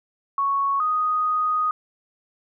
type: tone pair in turn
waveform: sine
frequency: 1108.7 / 1244.5 Hz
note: C#6 / D#6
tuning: 0 / 0 cents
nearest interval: major second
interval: 200 cents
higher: second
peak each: -19 dBFS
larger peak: neither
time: 0.38-0.8 / 0.8-1.71 s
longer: second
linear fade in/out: 2 ms
effects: none